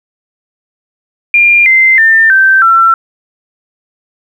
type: tone with pitch steps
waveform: sine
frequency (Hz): 2400 / 2077 / 1798 / 1556.2 / 1347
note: D7 / C7 / A6 / G6 / E6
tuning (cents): +37 / -13 / +37 / -13 / +37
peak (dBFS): -3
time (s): 1.34-2.94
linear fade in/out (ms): 2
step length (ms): 320
effects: 7-bit